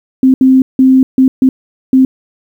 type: tone bursts at uneven times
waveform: sine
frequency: 261.6 Hz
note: C4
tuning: in tune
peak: -3 dBFS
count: 6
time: 0.23-0.34 / 0.41-0.62 / 0.79-1.03 / 1.18-1.28 / 1.42-1.49 / 1.93-2.05 s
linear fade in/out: 2 ms
effects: 7-bit